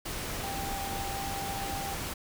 sine tone in noise, 790 Hz, G5, 13 cents sharp, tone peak -36 dBFS, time 0.43-1.95 s, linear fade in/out 10 ms, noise pink, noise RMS -36 dBFS, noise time 0.05-2.14 s, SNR -3 dB, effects none

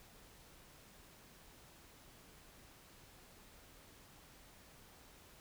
silence, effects pink hiss -61 dBFS RMS until 5.4 s

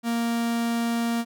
45% pulse tone, 233.1 Hz, A#3, in tune, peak -23 dBFS, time 0.03-1.25 s, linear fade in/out 50 ms, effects none

